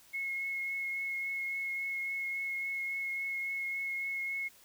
sine tone with vibrato, 2173 Hz, C#7, 35 cents flat, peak -33 dBFS, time 0.13-4.49 s, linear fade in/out 20 ms, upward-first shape triangle, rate 3.6 Hz, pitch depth 14 cents each way, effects white hiss -60 dBFS RMS until 4.64 s

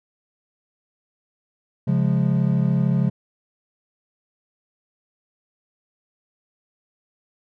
triangle chord, Db major, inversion none, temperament equal with one note detuned, 136.45 / 174.61 / 207.7 Hz, Db3 / F3 / Ab3, -27 / 0 / 0 cents, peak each -18 / -19 / -22 dBFS, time 1.87-3.1 s, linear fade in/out 10 ms, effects none

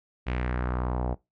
sawtooth tone with low-pass filter sweep, 61.74 Hz, B1, in tune, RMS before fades -29 dBFS, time 0.26-1.15 s, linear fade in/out 20 ms, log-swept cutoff 2600 to 710 Hz, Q 2.2, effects noise-tail reverb RT60 0.2 s tail -21 dB re dry

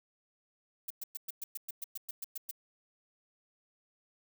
violet noise bursts, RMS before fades -39 dBFS, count 13, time 0.88-2.512 s, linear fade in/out 5 ms, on 24 ms, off 110 ms, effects none

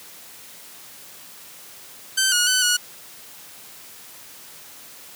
10% pulse tone with pitch steps, 1546 / 1447 / 1508 / 1457 Hz, G6 / F#6 / F#6 / F#6, -24 / -39 / +32 / -27 cents, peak -8 dBFS, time 2.17-2.77 s, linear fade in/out 10 ms, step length 150 ms, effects white hiss -43 dBFS RMS until 5.15 s + high-pass 100 Hz 12 dB/octave

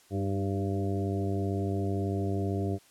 harmonic tone with a mistuned harmonic, 98 Hz, G2, in tune, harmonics 1 / 2 / 3 / 4 / 5 / 6 / 7, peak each -30 / -35 / -35 / -35 / -44 / -44 / -40 dBFS, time 0.1-2.79 s, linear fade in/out 50 ms, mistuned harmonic 3, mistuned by +29 cents, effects white hiss -60 dBFS RMS until 2.9 s + low-pass 11000 Hz 12 dB/octave

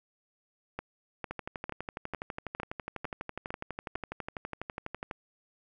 two click trains, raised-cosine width 0.5 ms, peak -20 / -21 dBFS, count 8 / 47, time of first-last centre 0.79-3.957 / 1.31-5.112 s, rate 2.21 / 12.1 Hz, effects none

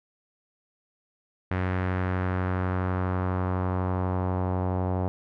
sawtooth tone with low-pass filter sweep, 92.1 Hz, F#2, 7 cents flat, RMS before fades -27 dBFS, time 1.51-5.08 s, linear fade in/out 0 ms, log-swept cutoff 1900 to 790 Hz, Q 1.9, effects none

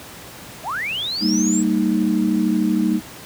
sine linear sweep, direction up, 554 to 7902 Hz, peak -22 dBFS, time 0.63-1.64 s, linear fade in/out 50 ms
sine chord, Eb major, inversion first, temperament equal with one note detuned, 196 / 229.1 / 311.1 Hz, G3 / Bb3 / Eb4, 0 / -30 / 0 cents, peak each -20 dBFS, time 1.2-3.01 s, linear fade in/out 50 ms
effects pink hiss -38 dBFS RMS until 3.25 s + high-pass 80 Hz 12 dB/octave

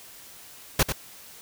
pink noise with echo, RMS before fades -19 dBFS, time 0.79-0.83 s, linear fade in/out 5 ms, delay 94 ms, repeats 1, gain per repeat -8 dB, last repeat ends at 0.924 s, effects white hiss -47 dBFS RMS until 1.41 s

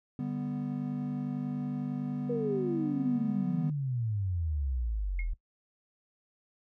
triangle chord, G major, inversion second, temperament equal, 146.83 / 196 / 246.9 Hz, D3 / G3 / B3, 0 / 0 / 0 cents, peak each -34 / -37 / -32 dBFS, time 0.19-3.7 s, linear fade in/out 2 ms
sine exponential sweep, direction down, 489.5 to 38.89 Hz, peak -29 dBFS, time 2.29-5.34 s, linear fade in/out 10 ms
sine tone with exponential decay, 2158 Hz, C#7, 47 cents flat, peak -35 dBFS, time 5.19-5.31 s, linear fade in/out 2 ms, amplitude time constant 24 ms
effects noise-tail reverb RT60 0.1 s tail -18 dB re dry

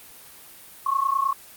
sine tone pair together, 1079 / 1108.7 Hz, C#6 / C#6, -47 / 0 cents, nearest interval unison, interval 47 cents, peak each -23 dBFS, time 0.86-1.33 s, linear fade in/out 5 ms, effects white hiss -46 dBFS RMS until 1.56 s + Opus 32 kbps

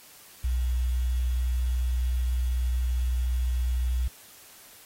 sine tone with quantisation, 61.74 Hz, B1, in tune, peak -23 dBFS, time 0.44-4.08 s, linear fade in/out 5 ms, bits 8, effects white hiss -51 dBFS RMS until 4.85 s + AAC 48 kbps

